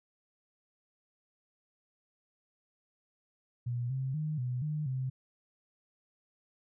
sine tone with pitch steps, 121.1 / 132.4 / 153.7 / 124.9 / 151.8 / 130.4 Hz, B2 / C3 / D#3 / B2 / D#3 / C3, -34 / +21 / -21 / +20 / -42 / -5 cents, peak -31 dBFS, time 3.66-5.1 s, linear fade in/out 10 ms, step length 240 ms, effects none

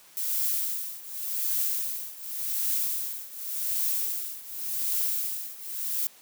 violet noise with tremolo, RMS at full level -26 dBFS, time 0.17-6.07 s, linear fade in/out 0 ms, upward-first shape triangle, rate 0.88 Hz, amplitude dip 90%, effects white hiss -54 dBFS RMS until 6.21 s + high-pass 150 Hz 12 dB/octave

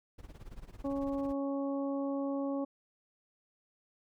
brown noise with tremolo, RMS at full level -45 dBFS, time 0.18-1.34 s, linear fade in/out 10 ms, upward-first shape sine, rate 18 Hz, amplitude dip 85%
harmonic tone, 277.2 Hz, C#4, in tune, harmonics 1 / 2 / 3 / 4, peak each -33 / -37 / -46 / -47 dBFS, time 0.84-2.65 s, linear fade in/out 10 ms
effects none

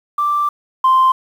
sine tone pair in turn, 1174.7 / 1043.9 Hz, D6 / C6, 0 / -4 cents, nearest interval major second, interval 204 cents, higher first, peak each -13 / -7 dBFS, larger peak second, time 0.18-0.49 / 0.84-1.12 s, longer first, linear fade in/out 5 ms, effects tanh soft clip ceiling -6 dBFS + 7-bit

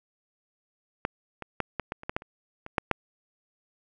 clicks, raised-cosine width 0.5 ms, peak -11 / -21 / -11 / -14 / -16 / -27 / -15 / -12 / -29 / -24 / -8 / -7 dBFS, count 12, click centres 1.051 / 1.423 / 1.603 / 1.797 / 1.921 / 2.034 / 2.095 / 2.165 / 2.221 / 2.664 / 2.782 / 2.913 s, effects none

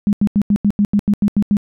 sine tone bursts, 204.8 Hz, G#3, 24 cents flat, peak -10 dBFS, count 11, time 0.07-1.569 s, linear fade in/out 0 ms, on 59 ms, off 85 ms, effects none

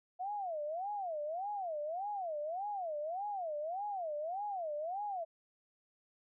sine tone with vibrato, 701 Hz, F5, 6 cents sharp, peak -36 dBFS, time 0.19-5.25 s, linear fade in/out 20 ms, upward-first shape sine, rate 1.7 Hz, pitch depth 300 cents each way, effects none

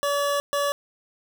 25% pulse tone bursts at uneven times, 571 Hz, D5, 49 cents flat, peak -18 dBFS, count 2, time 0.03-0.4 / 0.53-0.72 s, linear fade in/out 0 ms, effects none

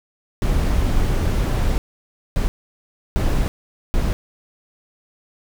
brown noise bursts at uneven times, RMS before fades -18 dBFS, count 4, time 0.42-1.78 / 2.36-2.48 / 3.16-3.48 / 3.94-4.13 s, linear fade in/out 0 ms, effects none

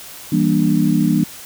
sine chord, E half-diminished seventh, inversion none, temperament just, 164.81 / 197.78 / 237.3 / 296.7 Hz, E3 / G3 / Bb3 / D4, 0 / +16 / +31 / +18 cents, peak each -18 dBFS, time 0.32-1.24 s, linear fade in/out 5 ms, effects white hiss -36 dBFS RMS until 1.45 s

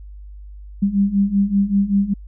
sine beating tone pair, 196 / 201.2 Hz, G3 / G3, 0 / +45 cents, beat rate 5.2 Hz, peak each -19 / -16 dBFS, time 0.82-2.14 s, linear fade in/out 10 ms, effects added 50 Hz sine -34 dBFS peak until 2.27 s

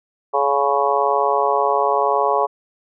harmonic tone with a mistuned harmonic, 140.8 Hz, C#3, 27 cents sharp, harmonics 3 / 4 / 5 / 6 / 7 / 8, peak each -22 / -22 / -22 / -22 / -22 / -22 dBFS, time 0.33-2.47 s, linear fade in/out 20 ms, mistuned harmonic 8, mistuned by -34 cents, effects none

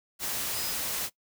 sine tone in noise, 5020 Hz, D#8, 15 cents sharp, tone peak -38 dBFS, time 0.52-0.76 s, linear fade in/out 50 ms, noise white, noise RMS -32 dBFS, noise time 0.19-1.1 s, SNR -9 dB, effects noise-tail reverb RT60 0.1 s tail -20 dB re dry

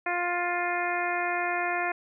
harmonic tone, 351.6 Hz, F4, 12 cents sharp, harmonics 1 / 2 / 3 / 4 / 5 / 6 / 7, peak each -35 / -30 / -35 / -35 / -33 / -35 / -36 dBFS, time 0.06-1.92 s, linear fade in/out 5 ms, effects none

